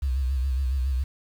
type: tone with vibrato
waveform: sine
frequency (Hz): 65.7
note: C2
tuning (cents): +8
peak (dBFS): -21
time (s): 0.02-1.04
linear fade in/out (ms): 10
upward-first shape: sine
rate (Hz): 7.2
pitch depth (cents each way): 92
effects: tanh soft clip ceiling -18 dBFS + 8-bit